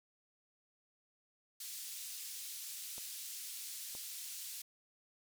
white band-pass noise, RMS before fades -46 dBFS, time 1.6-4.62 s, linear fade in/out 5 ms, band 3500 to 14000 Hz, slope 12 dB/octave
clicks, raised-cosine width 1 ms, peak -39 dBFS, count 2, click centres 2.981 / 3.951 s
effects none

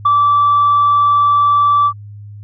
sine tone with ADSR envelope, 1161 Hz, D6, 20 cents flat, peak -5 dBFS, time 0.05-1.93 s, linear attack 9 ms, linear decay 15 ms, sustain -2 dB, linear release 70 ms, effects tanh soft clip ceiling -5 dBFS + added 103 Hz sine -30 dBFS peak until 2.43 s

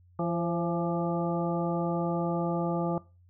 harmonic tone with a mistuned harmonic, 170 Hz, F3, 46 cents flat, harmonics 1 / 2 / 3 / 4 / 5 / 7, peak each -30 / -33 / -35 / -36 / -37 / -38 dBFS, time 0.19-2.98 s, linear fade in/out 2 ms, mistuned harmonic 3, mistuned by +50 cents, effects noise-tail reverb RT60 0.3 s tail -20 dB re dry + added 89 Hz sine -56 dBFS peak until 3.29 s

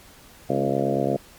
harmonic tone with a mistuned harmonic, 68.7 Hz, C#2, 15 cents flat, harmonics 2 / 3 / 4 / 5 / 6 / 7 / 8 / 9 / 10, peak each -29 / -29 / -29 / -29 / -29 / -29 / -29 / -29 / -29 dBFS, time 0.49-1.17 s, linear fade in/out 10 ms, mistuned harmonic 4, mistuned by -23 cents, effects pink hiss -49 dBFS RMS until 1.38 s + MP3 96 kbps

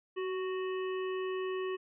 harmonic tone with a mistuned harmonic, 370 Hz, F#4, in tune, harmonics 1 / 3 / 5 / 7 / 8, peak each -33 / -43 / -47 / -50 / -51 dBFS, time 0.16-1.77 s, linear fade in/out 20 ms, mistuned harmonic 1, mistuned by +24 cents, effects none

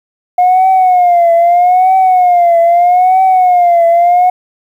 sine tone with vibrato, 716 Hz, F5, 43 cents sharp, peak -3 dBFS, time 0.38-4.3 s, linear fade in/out 5 ms, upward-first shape triangle, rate 0.79 Hz, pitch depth 110 cents each way, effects tanh soft clip ceiling -2 dBFS + 7-bit

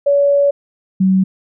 sine tone pair in turn, 567 / 189.21 Hz, C#5 / F#3, +39 / +39 cents, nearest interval octave + perfect fifth, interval 1900 cents, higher first, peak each -9 dBFS, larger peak neither, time 0.06-0.51 / 1-1.24 s, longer first, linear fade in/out 10 ms, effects none

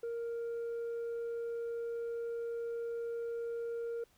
sine tone, 466.2 Hz, A#4, in tune, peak -33 dBFS, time 0.03-4.04 s, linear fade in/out 5 ms, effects tanh soft clip ceiling -35 dBFS + pink hiss -69 dBFS RMS until 4.17 s

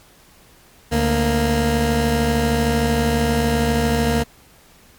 20% pulse tone pair together, 73.42 / 233.1 Hz, D2 / A#3, 0 / 0 cents, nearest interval octave + minor sixth, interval 2000 cents, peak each -15 / -13 dBFS, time 0.91-4.24 s, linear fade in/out 20 ms, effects pink hiss -50 dBFS RMS until 4.98 s + MP3 96 kbps

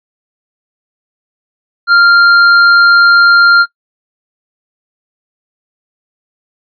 triangle tone with tanh clipping, 1394 Hz, F6, 4 cents flat, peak -5 dBFS, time 1.87-3.66 s, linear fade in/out 50 ms, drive 17 dB, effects noise-tail reverb RT60 0.1 s tail -20 dB re dry + resampled to 11025 Hz

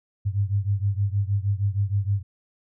sine beating tone pair, 98 / 104.4 Hz, G2 / G#2, 0 / +10 cents, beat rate 6.4 Hz, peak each -23 / -25 dBFS, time 0.25-2.23 s, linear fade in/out 20 ms, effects none

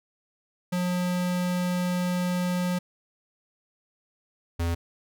square tone pair in turn, 179.3 / 84.62 Hz, F3 / E2, +46 / +46 cents, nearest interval octave + minor second, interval 1300 cents, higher first, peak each -25 dBFS, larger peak neither, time 0.72-2.79 / 4.59-4.75 s, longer first, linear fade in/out 10 ms, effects none

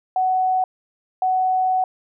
sine tone pair in turn, 746 / 746 Hz, F#5 / F#5, +14 / +14 cents, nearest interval unison, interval 0 cents, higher neither, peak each -16 dBFS, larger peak neither, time 0.16-0.64 / 1.22-1.84 s, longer second, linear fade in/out 2 ms, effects none

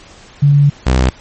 sine / sawtooth tone pair in turn, 143.3 / 63.95 Hz, D3 / C2, -42 / -39 cents, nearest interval octave + major second, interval 1397 cents, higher first, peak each -5 dBFS, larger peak neither, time 0.42-0.7 / 0.86-1.1 s, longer first, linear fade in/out 10 ms, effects pink hiss -40 dBFS RMS until 1.2 s + MP3 32 kbps

